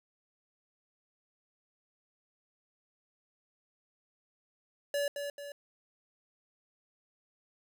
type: tone with echo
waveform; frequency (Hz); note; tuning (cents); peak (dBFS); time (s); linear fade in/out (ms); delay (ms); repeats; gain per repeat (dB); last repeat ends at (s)
square; 572; D5; -46; -30; 4.94-5.08; 2; 220; 2; -6; 5.52
effects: none